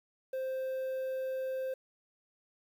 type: tone with quantisation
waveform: triangle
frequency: 523.3 Hz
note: C5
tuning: in tune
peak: -31 dBFS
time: 0.33-1.74 s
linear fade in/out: 5 ms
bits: 10
effects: none